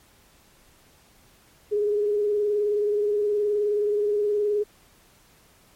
sine tone with vibrato, 415.3 Hz, G#4, in tune, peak -20 dBFS, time 1.71-4.64 s, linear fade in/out 20 ms, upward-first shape sine, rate 19 Hz, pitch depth 31 cents each way, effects pink hiss -57 dBFS RMS until 5.75 s + MP3 64 kbps

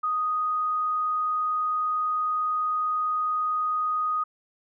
sine tone, 1244.5 Hz, D#6, in tune, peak -23 dBFS, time 0.03-4.24 s, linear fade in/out 10 ms, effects none

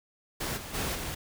pink noise with level steps, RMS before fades -33 / -41 / -32 / -36 dBFS, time 0.4-1.15 s, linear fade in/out 10 ms, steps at 0.56 / 0.73 / 0.94 s, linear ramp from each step 20 ms, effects none

